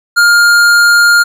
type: tone with tanh clipping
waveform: sine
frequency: 1410 Hz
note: F6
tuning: 16 cents sharp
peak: -6 dBFS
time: 0.16-1.24 s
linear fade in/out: 20 ms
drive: 17 dB
effects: none